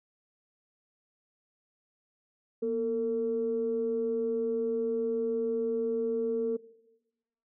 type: tone pair together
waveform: sine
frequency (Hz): 237.2 / 453.2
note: A#3 / A#4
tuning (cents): +30 / -49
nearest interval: major seventh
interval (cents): 1121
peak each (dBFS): -34 / -27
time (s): 2.62-6.57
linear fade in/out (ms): 10
effects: noise-tail reverb RT60 1.0 s tail -19 dB re dry + tanh soft clip ceiling -20 dBFS